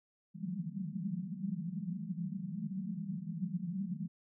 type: band-pass noise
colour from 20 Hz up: pink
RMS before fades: -39 dBFS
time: 0.34-4.08 s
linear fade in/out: 20 ms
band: 160 to 210 Hz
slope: 96 dB/octave
effects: none